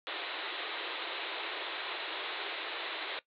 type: band-pass noise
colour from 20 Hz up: white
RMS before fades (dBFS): -39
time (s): 0.07-3.19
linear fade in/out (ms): 0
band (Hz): 310 to 4000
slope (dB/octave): 96
effects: noise-tail reverb RT60 0.1 s tail -18 dB re dry